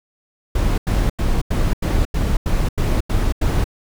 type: noise bursts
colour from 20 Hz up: brown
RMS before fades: -17 dBFS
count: 10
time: 0.55-3.642 s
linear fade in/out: 5 ms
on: 230 ms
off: 88 ms
effects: none